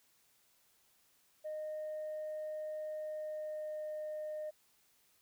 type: tone with pitch glide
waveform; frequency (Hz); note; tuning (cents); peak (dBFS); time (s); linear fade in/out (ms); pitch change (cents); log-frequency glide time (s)
sine; 616 to 612.5; D#5 to D#5; -17 to -27; -37; 1.44-4.51; 20; -10; 2.95-3.89
effects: tanh soft clip ceiling -36 dBFS + white hiss -71 dBFS RMS until 5.21 s